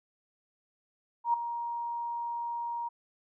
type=tone with ADSR envelope; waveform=sine; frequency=942 Hz; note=A#5; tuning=18 cents sharp; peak=-21 dBFS; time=1.24-2.89 s; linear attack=98 ms; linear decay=4 ms; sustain=-11 dB; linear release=14 ms; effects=none